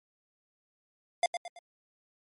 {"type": "tone with echo", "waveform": "square", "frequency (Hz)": 698.5, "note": "F5", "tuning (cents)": 0, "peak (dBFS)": -23, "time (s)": [1.23, 1.26], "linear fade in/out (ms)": 2, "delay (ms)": 110, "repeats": 3, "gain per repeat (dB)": -8, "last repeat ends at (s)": 1.59, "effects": ["MP3 48 kbps"]}